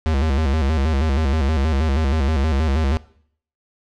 square tone with vibrato, 73.42 Hz, D2, in tune, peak -17 dBFS, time 0.06-2.97 s, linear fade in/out 0 ms, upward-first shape square, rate 6.3 Hz, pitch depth 130 cents each way, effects noise-tail reverb RT60 0.6 s tail -20 dB re dry + low-pass 5000 Hz 12 dB/octave

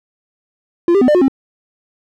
triangle tone with pitch steps, 344.5 / 397.9 / 251.7 / 599 / 360.7 / 268 Hz, F4 / G4 / B3 / D5 / F#4 / C4, -24 / +26 / +33 / +34 / -44 / +42 cents, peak -6 dBFS, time 0.88-1.282 s, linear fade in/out 2 ms, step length 67 ms, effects none

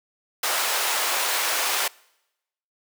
pink high-pass noise, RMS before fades -24 dBFS, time 0.43-1.88 s, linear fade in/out 5 ms, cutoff 670 Hz, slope 12 dB/octave, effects noise-tail reverb RT60 0.9 s tail -25 dB re dry + high-pass 400 Hz 12 dB/octave

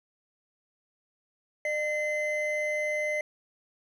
triangle tone pair together, 604 / 2059 Hz, D5 / C7, +48 / -28 cents, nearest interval octave + major sixth, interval 2124 cents, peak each -28 dBFS, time 1.65-3.21 s, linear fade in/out 2 ms, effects none

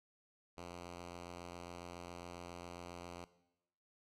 5% pulse tone, 87.31 Hz, F2, in tune, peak -36 dBFS, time 0.57-3.25 s, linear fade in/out 10 ms, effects noise-tail reverb RT60 0.9 s tail -17 dB re dry + low-pass 9000 Hz 12 dB/octave

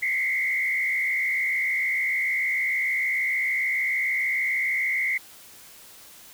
sine tone with frequency modulation, 2100 Hz, C7, 6 cents sharp, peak -22 dBFS, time 0.02-5.18 s, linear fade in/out 10 ms, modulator 66.7 Hz, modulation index 1.6, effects white hiss -48 dBFS RMS until 6.33 s

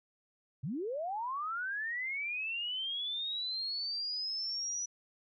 sine linear sweep, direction up, 112.6 to 5920 Hz, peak -34 dBFS, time 0.63-4.86 s, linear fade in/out 10 ms, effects none

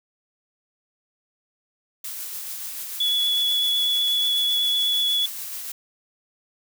blue noise with tremolo, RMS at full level -32 dBFS, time 2.04-5.72 s, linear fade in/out 5 ms, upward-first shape sine, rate 6.9 Hz, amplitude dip 25%
sine tone with vibrato, 3407 Hz, G#7, 44 cents sharp, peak -19 dBFS, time 3-5.26 s, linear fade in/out 5 ms, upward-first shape triangle, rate 8.1 Hz, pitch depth 16 cents each way
effects none

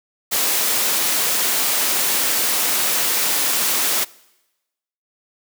white high-pass noise, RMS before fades -19 dBFS, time 0.31-4.05 s, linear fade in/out 20 ms, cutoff 230 Hz, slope 12 dB/octave, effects noise-tail reverb RT60 1.0 s tail -23 dB re dry

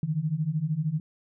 sine beating tone pair, 147.6 / 160.6 Hz, D3 / E3, +9 / -45 cents, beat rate 13 Hz, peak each -29 / -27 dBFS, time 0.03-1 s, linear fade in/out 2 ms, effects none

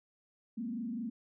sine tone with frequency modulation, 232.6 Hz, A#3, 4 cents flat, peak -35 dBFS, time 0.57-1.1 s, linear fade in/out 10 ms, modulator 24.7 Hz, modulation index 1, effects none

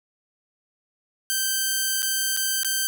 5% pulse tone with dropouts, 1558 Hz, G6, 11 cents flat, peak -11 dBFS, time 1.3-2.87 s, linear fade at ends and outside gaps 0 ms, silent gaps 2.021-2.028 / 2.365-2.372 / 2.632-2.647 s, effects none

